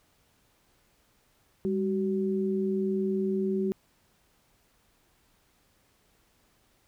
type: tone pair together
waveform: sine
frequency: 200.1 / 378.5 Hz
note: G3 / F#4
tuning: +36 / +39 cents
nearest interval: major seventh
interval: 1103 cents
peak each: -28 dBFS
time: 1.65-3.72 s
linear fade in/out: 0 ms
effects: pink hiss -67 dBFS RMS until 6.87 s